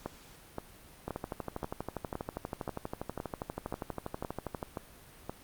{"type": "two click trains", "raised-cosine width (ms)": 1, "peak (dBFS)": [-21, -21], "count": [45, 11], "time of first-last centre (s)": [[1.08, 4.628], [0.06, 5.296]], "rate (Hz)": [12.4, 1.91], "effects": ["pink hiss -55 dBFS RMS until 5.43 s", "Opus 48 kbps"]}